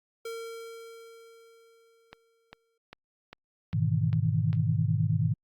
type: tone with exponential decay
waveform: square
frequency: 457.5 Hz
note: A#4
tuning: 32 cents flat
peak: -35 dBFS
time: 0.25-2.78 s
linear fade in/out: 5 ms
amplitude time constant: 550 ms
type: click train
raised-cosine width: 0.3 ms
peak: -27 dBFS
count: 7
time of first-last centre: 2.13-4.53 s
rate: 2.5 Hz
type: chord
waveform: sine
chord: E major seventh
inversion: first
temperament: equal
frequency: 103.83 / 123.47 / 155.56 / 164.81 Hz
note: G#2 / B2 / D#3 / E3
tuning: 0 / 0 / 0 / 0 cents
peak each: -28 / -29 / -28 / -32 dBFS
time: 3.73-5.34 s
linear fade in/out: 10 ms
effects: Opus 48 kbps